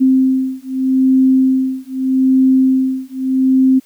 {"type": "beating tone pair", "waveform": "sine", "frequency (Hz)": [261.6, 262.41], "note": ["C4", "C4"], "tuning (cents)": [0, 5], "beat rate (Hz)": 0.81, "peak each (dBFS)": -13, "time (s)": [0, 3.8], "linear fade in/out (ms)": 20, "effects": ["white hiss -52 dBFS RMS until 3.85 s"]}